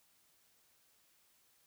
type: silence
effects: white hiss -71 dBFS RMS until 1.66 s

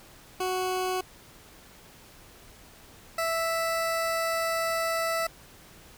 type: tone pair in turn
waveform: 20% pulse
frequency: 370 / 659.3 Hz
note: F#4 / E5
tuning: 0 / 0 cents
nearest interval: minor seventh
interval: 1000 cents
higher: second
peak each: -22 / -21 dBFS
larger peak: second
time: 0.4-1.01 / 3.18-5.27 s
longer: second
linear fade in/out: 5 ms
effects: pink hiss -52 dBFS RMS until 5.97 s

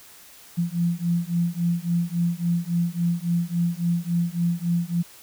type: beating tone pair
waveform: sine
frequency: 170 / 173.6 Hz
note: F3 / F3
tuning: -46 / -10 cents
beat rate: 3.6 Hz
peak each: -24 dBFS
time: 0.57-5.03 s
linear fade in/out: 20 ms
effects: white hiss -48 dBFS RMS until 5.22 s

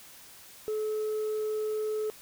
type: tone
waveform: sine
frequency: 430.1 Hz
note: A4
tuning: 39 cents flat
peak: -26 dBFS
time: 0.68-2.1 s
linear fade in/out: 0 ms
effects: tanh soft clip ceiling -27 dBFS + white hiss -51 dBFS RMS until 2.21 s

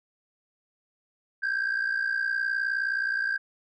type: tone pair together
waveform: sine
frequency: 1568 / 1627.3 Hz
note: G6 / G#6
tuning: 0 / -36 cents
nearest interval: minor second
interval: 64 cents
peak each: -25 / -27 dBFS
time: 1.42-3.38 s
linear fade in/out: 20 ms
effects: tanh soft clip ceiling -22 dBFS

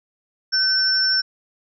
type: tone pair together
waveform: sine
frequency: 1527 / 5406 Hz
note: G6 / E8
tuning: -46 / +43 cents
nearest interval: octave + minor seventh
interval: 2189 cents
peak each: -22 / -17 dBFS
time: 0.52-1.22 s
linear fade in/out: 20 ms
effects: none

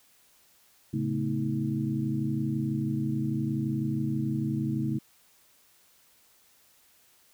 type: tone cluster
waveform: sine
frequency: 112.5 / 138.8 / 219.5 / 251.3 / 318.4 Hz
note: A2 / C#3 / A3 / B3 / D#4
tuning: +39 / +3 / -4 / +30 / +40 cents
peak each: -38 / -30 / -31 / -39 / -33 dBFS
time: 0.93-4.99 s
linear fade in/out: 10 ms
effects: white hiss -62 dBFS RMS until 7.33 s

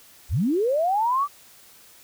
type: linear sweep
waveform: sine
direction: up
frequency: 46.25 to 1186 Hz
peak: -19 dBFS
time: 0.29-1.28 s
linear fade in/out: 50 ms
effects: white hiss -51 dBFS RMS until 2.03 s

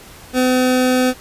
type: tone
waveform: 25% pulse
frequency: 254.2 Hz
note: C4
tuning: 50 cents flat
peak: -9 dBFS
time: 0.33-1.14 s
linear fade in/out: 50 ms
effects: pink hiss -40 dBFS RMS until 1.2 s + resampled to 32000 Hz

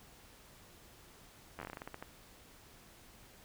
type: slowing click train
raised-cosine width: 0.5 ms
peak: -28 dBFS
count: 13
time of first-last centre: 1.59-2.025 s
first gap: 11 ms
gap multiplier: 1.2
effects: pink hiss -59 dBFS RMS until 3.44 s

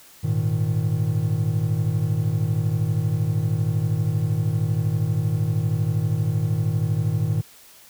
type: chord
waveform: triangle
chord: Ab suspended second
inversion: none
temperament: equal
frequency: 103.83 / 116.54 / 155.56 Hz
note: Ab2 / Bb2 / Eb3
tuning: 0 / 0 / 0 cents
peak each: -22 dBFS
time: 0.23-7.42 s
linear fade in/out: 20 ms
effects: white hiss -49 dBFS RMS until 7.89 s

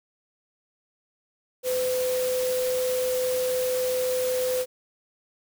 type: tone in noise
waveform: sine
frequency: 507 Hz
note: B4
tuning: 45 cents sharp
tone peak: -23 dBFS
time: 1.63-4.66 s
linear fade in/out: 50 ms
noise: white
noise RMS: -34 dBFS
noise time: 1.63-4.66 s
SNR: +8 dB
effects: none

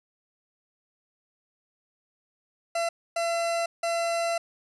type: tone bursts at uneven times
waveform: 40% pulse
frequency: 676 Hz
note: E5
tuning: 43 cents sharp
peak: -24 dBFS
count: 3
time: 2.75-2.89 / 3.16-3.66 / 3.83-4.38 s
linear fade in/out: 5 ms
effects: resampled to 24000 Hz + 10-bit

